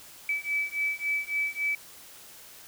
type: beating tone pair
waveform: sine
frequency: 2299 / 2302.6 Hz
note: D7 / D7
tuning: -37 / -35 cents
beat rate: 3.6 Hz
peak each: -30 dBFS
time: 0.29-1.75 s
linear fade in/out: 2 ms
effects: white hiss -49 dBFS RMS until 2.67 s